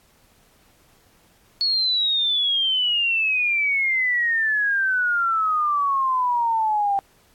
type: exponential sweep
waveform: sine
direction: down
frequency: 4400 to 784 Hz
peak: -18 dBFS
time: 1.61-6.99 s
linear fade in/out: 0 ms
effects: pink hiss -58 dBFS RMS until 7.34 s + AAC 64 kbps